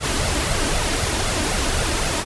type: noise with flanger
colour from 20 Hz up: pink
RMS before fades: -21 dBFS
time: 0-2.25 s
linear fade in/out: 50 ms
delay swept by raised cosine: 1.4 to 3.3 ms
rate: 3.9 Hz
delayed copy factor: +0.55
effects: resampled to 24000 Hz